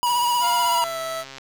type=tone with vibrato; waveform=square; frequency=967 Hz; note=B5; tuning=37 cents flat; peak=-19 dBFS; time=0.03-0.84 s; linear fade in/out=0 ms; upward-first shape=sine; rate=16 Hz; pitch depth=32 cents each way
type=noise; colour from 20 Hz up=white; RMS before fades=-36 dBFS; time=0.06-0.79 s; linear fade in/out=5 ms
type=tone with pitch glide; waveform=25% pulse; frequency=698.5 to 655.5 Hz; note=F5 to E5; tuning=0 to -10 cents; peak=-23 dBFS; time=0.4-1.25 s; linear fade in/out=50 ms; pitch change=-110 cents; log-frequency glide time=0.58-1 s
type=click train; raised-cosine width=0.2 ms; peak=-21 dBFS; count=77; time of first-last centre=0.82-1.383 s; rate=135 Hz
effects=none